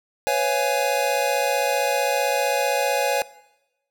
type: chord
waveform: square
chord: C# dominant seventh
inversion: third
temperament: just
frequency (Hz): 498.9 / 554.4 / 693 / 831.5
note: B4 / C#5 / E#5 / G#5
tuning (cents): +17 / 0 / -14 / +2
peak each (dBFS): -27 / -24 / -29 / -25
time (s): 0.27-3.22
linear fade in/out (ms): 0
effects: noise-tail reverb RT60 0.9 s tail -19 dB re dry